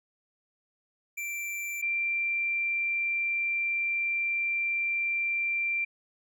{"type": "tone pair in turn", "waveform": ["square", "sine"], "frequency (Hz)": [2349, 2361], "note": ["D7", "D7"], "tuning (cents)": [0, 9], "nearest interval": "unison", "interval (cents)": 9, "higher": "second", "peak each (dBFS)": [-33, -26], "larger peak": "second", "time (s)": [[1.17, 1.82], [1.82, 5.85]], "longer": "second", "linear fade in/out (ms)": 10, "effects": []}